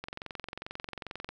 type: click train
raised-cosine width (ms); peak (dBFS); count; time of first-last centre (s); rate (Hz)
0.3; -22; 29; 0.04-1.29; 22.4
effects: none